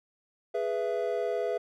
triangle chord, E major, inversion first, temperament equal with one note detuned, 415.3 / 493.9 / 666.9 Hz, G#4 / B4 / E5, 0 / 0 / +20 cents, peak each -30 dBFS, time 0.54-1.58 s, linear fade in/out 10 ms, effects none

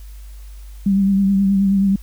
sine tone with vibrato, 196 Hz, G3, in tune, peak -12 dBFS, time 0.86-1.96 s, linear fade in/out 5 ms, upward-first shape triangle, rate 9.4 Hz, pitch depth 40 cents each way, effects added 50 Hz sine -33 dBFS peak until 2.02 s + white hiss -51 dBFS RMS until 2.02 s

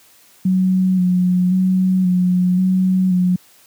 sine tone with vibrato, 183.6 Hz, F#3, 13 cents flat, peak -12 dBFS, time 0.45-3.36 s, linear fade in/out 5 ms, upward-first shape square, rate 0.94 Hz, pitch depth 25 cents each way, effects white hiss -50 dBFS RMS until 3.66 s + high-pass 80 Hz 12 dB/octave

